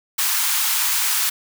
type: high-pass noise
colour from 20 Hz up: white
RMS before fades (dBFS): -20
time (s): 0.18-1.3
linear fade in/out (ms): 10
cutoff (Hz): 850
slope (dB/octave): 48
effects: none